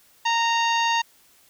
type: harmonic tone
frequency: 926 Hz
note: A#5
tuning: 12 cents flat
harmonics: 1 / 2 / 3 / 4 / 5 / 6 / 7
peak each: -21 / -27 / -27 / -31 / -34 / -41 / -35 dBFS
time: 0.25-1.02 s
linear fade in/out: 10 ms
effects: white hiss -57 dBFS RMS until 1.49 s